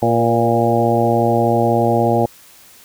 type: harmonic tone with a mistuned harmonic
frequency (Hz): 116.54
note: A#2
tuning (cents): 0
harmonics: 1 / 2 / 3 / 4 / 5 / 6 / 7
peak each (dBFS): -20 / -20 / -20 / -20 / -20 / -20 / -20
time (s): 0.02-2.26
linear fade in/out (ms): 5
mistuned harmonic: 4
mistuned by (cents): +30
effects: white hiss -45 dBFS RMS until 2.84 s